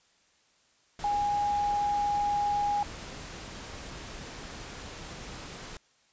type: tone in noise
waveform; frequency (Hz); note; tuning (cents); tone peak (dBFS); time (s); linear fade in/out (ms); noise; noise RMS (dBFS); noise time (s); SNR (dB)
sine; 821; G#5; -20; -25; 1.04-2.83; 2; pink; -42; 0.99-5.77; +14
effects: white hiss -66 dBFS RMS until 6.12 s + resampled to 16000 Hz